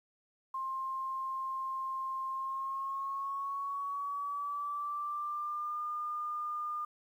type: tone with pitch glide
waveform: sine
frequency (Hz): 1059 to 1209.5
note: C6 to D#6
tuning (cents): +21 to -49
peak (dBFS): -34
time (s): 0.54-6.85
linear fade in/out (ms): 5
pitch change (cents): +230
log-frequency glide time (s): 2.27-5.81
effects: 11-bit